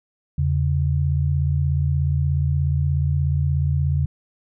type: tone pair together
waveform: sine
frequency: 83.24 / 140 Hz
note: E2 / C#3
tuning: +17 / +18 cents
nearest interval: major sixth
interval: 901 cents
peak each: -20 dBFS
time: 0.38-4.06 s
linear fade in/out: 5 ms
effects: none